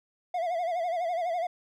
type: tone with vibrato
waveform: triangle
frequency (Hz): 690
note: F5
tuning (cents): -21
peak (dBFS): -25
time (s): 0.34-1.47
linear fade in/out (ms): 5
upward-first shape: sine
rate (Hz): 12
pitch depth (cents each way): 96
effects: none